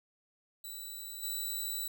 5% pulse tone with level steps, 3951 Hz, B7, in tune, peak -34 / -27 dBFS, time 0.64-1.88 s, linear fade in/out 5 ms, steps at 1.22 s, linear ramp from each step 20 ms, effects none

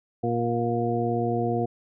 harmonic tone, 118 Hz, A#2, 22 cents sharp, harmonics 1 / 2 / 3 / 4 / 6, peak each -29 / -29 / -29 / -29 / -29 dBFS, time 0.23-1.66 s, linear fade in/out 10 ms, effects none

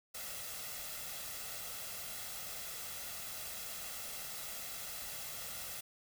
white noise with comb filter, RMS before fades -44 dBFS, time 0.14-5.81 s, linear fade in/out 10 ms, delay 1.5 ms, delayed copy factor +0.55, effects none

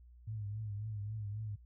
sine tone with vibrato, 105.6 Hz, G#2, 29 cents sharp, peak -38 dBFS, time 0.27-1.56 s, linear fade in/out 10 ms, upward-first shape triangle, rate 3.7 Hz, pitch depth 90 cents each way, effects noise-tail reverb RT60 0.1 s tail -25 dB re dry + added 60 Hz sine -55 dBFS peak until 1.65 s

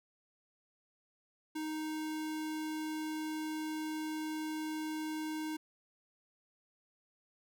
square tone, 311.1 Hz, D#4, in tune, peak -37 dBFS, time 1.55-5.57 s, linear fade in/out 10 ms, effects none

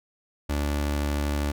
sawtooth tone pair together, 72.7 / 145.4 Hz, D2 / D3, -17 / -17 cents, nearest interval octave, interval 1200 cents, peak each -20 / -29 dBFS, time 0.49-1.52 s, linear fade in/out 10 ms, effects none

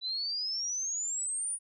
sine exponential sweep, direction up, 3936 to 9700 Hz, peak -31 dBFS, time 0.01-1.59 s, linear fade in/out 50 ms, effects none

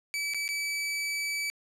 sawtooth tone with dropouts, 2300 Hz, D7, 37 cents flat, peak -26 dBFS, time 0.14-1.5 s, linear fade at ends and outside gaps 0 ms, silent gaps 0.337-0.345 / 0.479-0.489 s, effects low-pass 11000 Hz 12 dB/octave

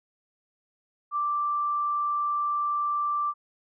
sine tone, 1174.7 Hz, D6, in tune, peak -24 dBFS, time 1.11-3.34 s, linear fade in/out 50 ms, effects none

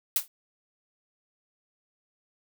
blue noise with exponential decay, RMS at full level -20 dBFS, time 0.16-0.28 s, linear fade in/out 2 ms, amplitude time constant 24 ms, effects none

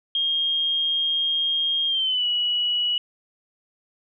sine tone with pitch glide, 3232 to 2930 Hz, G#7 to F#7, -48 to -18 cents, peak -20 dBFS, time 0.15-2.98 s, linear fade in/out 2 ms, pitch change -170 cents, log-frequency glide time 1.87-2.26 s, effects none

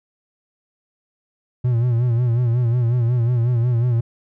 triangle tone with vibrato, 120 Hz, B2, 49 cents flat, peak -13 dBFS, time 1.64-4.01 s, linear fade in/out 10 ms, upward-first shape sine, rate 5.5 Hz, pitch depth 80 cents each way, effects none

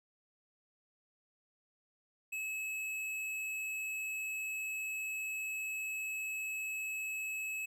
sine tone with tanh clipping, 2585 Hz, E7, 34 cents flat, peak -38 dBFS, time 2.32-7.66 s, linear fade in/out 10 ms, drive 15 dB, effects none

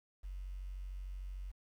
sine tone, 46.64 Hz, F#1, 15 cents sharp, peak -40 dBFS, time 0.23-1.52 s, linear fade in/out 20 ms, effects tanh soft clip ceiling -36 dBFS + 11-bit

